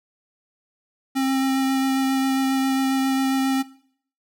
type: tone with vibrato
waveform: square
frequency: 266.7 Hz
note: C4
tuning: 33 cents sharp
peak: -20 dBFS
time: 1.15-3.63 s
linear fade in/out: 20 ms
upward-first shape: sine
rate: 7.4 Hz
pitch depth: 10 cents each way
effects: noise-tail reverb RT60 0.6 s tail -19 dB re dry